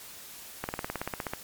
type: slowing click train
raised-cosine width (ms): 0.5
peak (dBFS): -16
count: 13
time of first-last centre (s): 0.64-1.335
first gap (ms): 49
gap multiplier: 1.03
effects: white hiss -46 dBFS RMS until 1.43 s + MP3 96 kbps